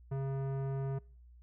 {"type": "tone with tanh clipping", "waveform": "sine", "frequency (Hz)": 135.8, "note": "C#3", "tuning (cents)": -35, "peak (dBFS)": -35, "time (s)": [0.11, 0.99], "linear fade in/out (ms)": 10, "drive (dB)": 16, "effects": ["noise-tail reverb RT60 0.5 s tail -25 dB re dry", "added 60 Hz sine -54 dBFS peak until 1.42 s"]}